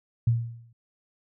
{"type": "tone with exponential decay", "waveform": "sine", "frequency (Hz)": 116.54, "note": "A#2", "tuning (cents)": 0, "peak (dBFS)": -16, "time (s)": [0.27, 0.73], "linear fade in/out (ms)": 5, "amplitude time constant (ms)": 99, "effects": []}